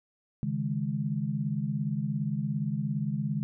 sine chord, C# suspended second, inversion none, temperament just, 138.59 / 155.92 / 207.9 Hz, C#3 / D#3 / G#3, 0 / +4 / +2 cents, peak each -32 dBFS, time 0.43-3.43 s, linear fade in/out 0 ms, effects none

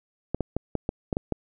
clicks, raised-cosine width 2 ms, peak -12 dBFS, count 8, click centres 0.346 / 0.407 / 0.566 / 0.753 / 0.891 / 1.128 / 1.169 / 1.323 s, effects none

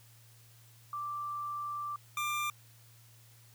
sine / 25% pulse tone pair in turn, 1174.7 / 1189.7 Hz, D6 / D6, 0 / +22 cents, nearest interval unison, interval 22 cents, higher second, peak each -35 / -28 dBFS, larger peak second, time 0.93-1.96 / 2.17-2.5 s, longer first, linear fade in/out 2 ms, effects added 115 Hz sine -58 dBFS peak until 3.54 s + white hiss -62 dBFS RMS until 3.54 s

